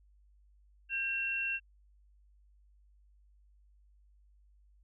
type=tone pair together; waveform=sine; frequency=1595.8 / 2722 Hz; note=G6 / F7; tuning=+30 / -45 cents; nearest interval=major sixth; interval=925 cents; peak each=-39 / -32 dBFS; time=0.89-1.6 s; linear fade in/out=50 ms; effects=added 50 Hz sine -61 dBFS peak until 4.83 s